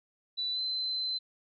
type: tone with pitch glide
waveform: sine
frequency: 3969 to 4064 Hz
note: B7 to B7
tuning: +8 to +49 cents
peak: -30 dBFS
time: 0.37-1.19 s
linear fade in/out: 20 ms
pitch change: +41 cents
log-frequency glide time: 0.52-0.59 s
effects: none